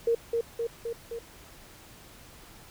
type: tone with echo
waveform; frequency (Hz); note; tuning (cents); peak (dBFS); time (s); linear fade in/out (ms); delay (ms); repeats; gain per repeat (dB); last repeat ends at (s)
sine; 464.4; A#4; -7; -21; 0.07-0.15; 5; 260; 4; -3; 1.19
effects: pink hiss -51 dBFS RMS until 2.7 s